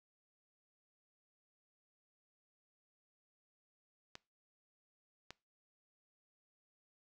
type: clicks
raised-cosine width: 0.2 ms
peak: -29 dBFS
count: 2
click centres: 4.154 / 5.306 s
effects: noise-tail reverb RT60 0.3 s tail -23 dB re dry